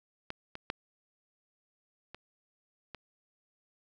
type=clicks; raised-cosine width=0.3 ms; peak=-21 / -25 / -16 / -28 / -26 dBFS; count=5; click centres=0.304 / 0.554 / 0.701 / 2.146 / 2.947 s; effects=none